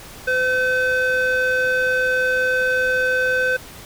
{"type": "tone with band-pass filter", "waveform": "square", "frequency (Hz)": 510, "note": "C5", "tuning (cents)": -44, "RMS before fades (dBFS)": -19, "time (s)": [0.27, 3.57], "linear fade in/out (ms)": 10, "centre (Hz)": 1300, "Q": 2.6, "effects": ["pink hiss -39 dBFS RMS until 3.85 s"]}